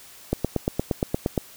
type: click train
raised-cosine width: 2 ms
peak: -8 dBFS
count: 10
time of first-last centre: 0.33-1.378 s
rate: 8.59 Hz
effects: white hiss -47 dBFS RMS until 1.56 s